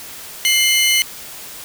sawtooth tone pair together, 2110 / 2984 Hz, C7 / F#7, +14 / +14 cents, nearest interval tritone, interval 600 cents, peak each -12 dBFS, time 0.45-1.02 s, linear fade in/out 0 ms, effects white hiss -34 dBFS RMS until 1.64 s

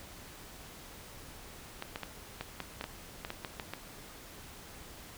clicks, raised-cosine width 0.3 ms, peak -21 dBFS, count 12, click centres 1.824 / 1.959 / 2.033 / 2.41 / 2.603 / 2.811 / 2.841 / 3.249 / 3.304 / 3.448 / 3.598 / 3.736 s, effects pink hiss -50 dBFS RMS until 5.17 s

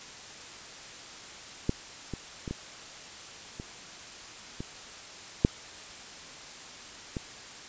clicks, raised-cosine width 3 ms, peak -12 / -21 / -22 / -20 / -25 / -22 / -6 / -19 dBFS, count 8, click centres 1.694 / 2.137 / 2.478 / 2.51 / 3.599 / 4.605 / 5.449 / 7.168 s, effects white hiss -45 dBFS RMS until 7.68 s + resampled to 16000 Hz

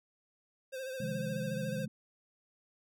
square tone with vibrato, 523.3 Hz, C5, in tune, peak -39 dBFS, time 0.72-1.86 s, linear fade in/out 20 ms, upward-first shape sine, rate 14 Hz, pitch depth 46 cents each way
sine chord, F minor seventh, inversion second, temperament equal, 130.81 / 155.56 / 174.61 / 207.7 Hz, C3 / Eb3 / F3 / Ab3, 0 / 0 / 0 / 0 cents, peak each -41 / -40 / -42 / -39 dBFS, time 1-1.88 s, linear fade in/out 5 ms
effects none

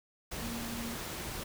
sine tone in noise, 233.1 Hz, A#3, in tune, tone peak -39 dBFS, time 0.42-0.95 s, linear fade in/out 10 ms, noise pink, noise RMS -40 dBFS, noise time 0.31-1.44 s, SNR -2 dB, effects none

